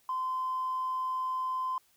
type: tone with tanh clipping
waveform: triangle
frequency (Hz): 1031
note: C6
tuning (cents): -26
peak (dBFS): -29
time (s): 0.09-1.78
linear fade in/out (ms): 2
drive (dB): 1
effects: white hiss -67 dBFS RMS until 1.96 s